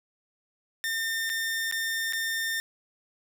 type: tone with dropouts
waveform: sawtooth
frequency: 1810 Hz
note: A6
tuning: 48 cents sharp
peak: -24 dBFS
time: 0.84-2.6 s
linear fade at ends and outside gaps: 0 ms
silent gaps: 1.294-1.299 / 1.713-1.724 / 2.125-2.133 s
effects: none